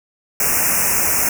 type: band-stop noise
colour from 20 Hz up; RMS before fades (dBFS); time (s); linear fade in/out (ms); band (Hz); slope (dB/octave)
white; -17; 0.4-1.29; 2; 2700 to 5300; 96
effects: none